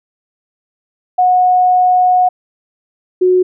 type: tone pair in turn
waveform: sine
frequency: 730 / 366.4 Hz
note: F#5 / F#4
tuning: -24 / -17 cents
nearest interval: octave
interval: 1193 cents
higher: first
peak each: -7 dBFS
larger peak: neither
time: 1.18-2.29 / 3.21-3.43 s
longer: first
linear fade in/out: 10 ms
effects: none